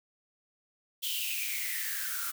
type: noise with high-pass filter sweep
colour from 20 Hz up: blue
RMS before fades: -34 dBFS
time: 1.02-2.32 s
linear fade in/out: 20 ms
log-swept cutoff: 3200 to 1300 Hz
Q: 9.6
effects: none